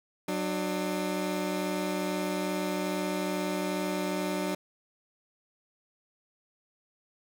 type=tone pair together; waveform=20% pulse; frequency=186.2 / 300.5 Hz; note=F#3 / D4; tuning=+11 / +40 cents; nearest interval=minor sixth; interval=829 cents; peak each=-27 dBFS; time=0.28-4.55 s; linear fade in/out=5 ms; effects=none